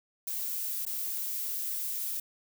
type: noise with dropouts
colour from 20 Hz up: violet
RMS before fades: -34 dBFS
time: 0.27-2.2 s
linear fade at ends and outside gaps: 5 ms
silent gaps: 0.853-0.864 s
effects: none